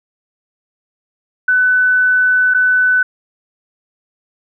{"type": "tone with dropouts", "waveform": "sine", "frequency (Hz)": 1500, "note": "F#6", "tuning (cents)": 23, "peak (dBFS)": -9, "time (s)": [1.48, 3.03], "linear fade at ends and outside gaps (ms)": 5, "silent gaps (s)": [2.539, 2.545], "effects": []}